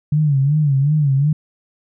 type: tone with vibrato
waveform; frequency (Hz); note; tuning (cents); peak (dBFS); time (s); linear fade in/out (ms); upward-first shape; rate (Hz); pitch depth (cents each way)
sine; 144.1; D3; -33; -12; 0.12-1.33; 5; sine; 2.7; 120
effects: none